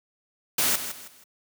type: noise with echo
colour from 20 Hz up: white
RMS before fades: -23 dBFS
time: 0.58-0.76 s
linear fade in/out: 5 ms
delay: 160 ms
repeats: 3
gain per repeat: -10 dB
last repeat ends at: 1.24 s
effects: high-pass 100 Hz 12 dB/octave